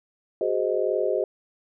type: chord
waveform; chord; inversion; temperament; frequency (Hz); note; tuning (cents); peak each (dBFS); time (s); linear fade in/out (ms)
sine; Ab dominant seventh; third; just; 373.8 / 415.3 / 519.1 / 623; Gb4 / Ab4 / C5 / Eb5; +18 / 0 / -14 / +2; -27; 0.41-1.24; 2
effects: none